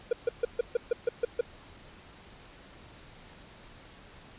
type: tone bursts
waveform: triangle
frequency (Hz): 477.3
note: A#4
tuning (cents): +41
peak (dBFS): -20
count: 9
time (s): 0.11-1.41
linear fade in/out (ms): 5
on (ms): 20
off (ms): 140
effects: pink hiss -52 dBFS RMS until 4.38 s + resampled to 8000 Hz